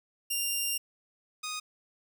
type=tone pair in turn; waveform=10% pulse; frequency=2791 / 1243.2 Hz; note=F7 / D#6; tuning=-2 / -2 cents; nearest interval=octave + major second; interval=1400 cents; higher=first; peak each=-20 / -26 dBFS; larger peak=first; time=0.3-0.78 / 1.43-1.6 s; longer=first; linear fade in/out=10 ms; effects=none